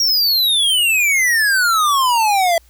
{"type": "exponential sweep", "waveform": "square", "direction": "down", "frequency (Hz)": [5670, 659.3], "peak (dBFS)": -13, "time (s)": [0, 2.58], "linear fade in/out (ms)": 2, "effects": ["added 60 Hz sine -48 dBFS peak until 2.69 s", "white hiss -55 dBFS RMS until 2.69 s"]}